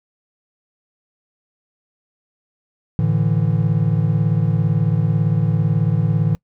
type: chord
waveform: triangle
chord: A suspended fourth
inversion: none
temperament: equal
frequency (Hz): 110 / 146.83 / 164.81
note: A2 / D3 / E3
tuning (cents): 0 / 0 / 0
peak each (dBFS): -17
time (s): 2.99-6.35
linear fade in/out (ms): 0
effects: noise-tail reverb RT60 0.1 s tail -24 dB re dry